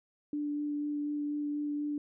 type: tone with vibrato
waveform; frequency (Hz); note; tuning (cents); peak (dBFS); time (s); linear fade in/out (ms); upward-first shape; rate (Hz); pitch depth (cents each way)
sine; 293.7; D4; 0; -31; 0.33-1.98; 2; sine; 4.1; 9
effects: none